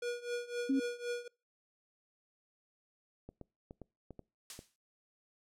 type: tone with tremolo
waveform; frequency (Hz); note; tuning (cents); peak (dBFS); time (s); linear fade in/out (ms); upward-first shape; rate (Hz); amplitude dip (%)
square; 481.8; B4; -43; -34; 0.02-1.28; 5; triangle; 3.9; 90
type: tone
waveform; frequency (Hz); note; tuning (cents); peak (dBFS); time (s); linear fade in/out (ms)
sine; 270.4; C#4; -43; -27; 0.69-0.8; 10
type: clicks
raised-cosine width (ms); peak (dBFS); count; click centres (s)
2; -34; 7; 3.29 / 3.413 / 3.709 / 3.817 / 4.107 / 4.193 / 4.591
type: noise with exponential decay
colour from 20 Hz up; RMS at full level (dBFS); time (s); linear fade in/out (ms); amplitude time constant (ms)
blue; -38; 4.5-4.76; 1; 56
effects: noise-tail reverb RT60 0.3 s tail -25 dB re dry + low-pass 8000 Hz 12 dB/octave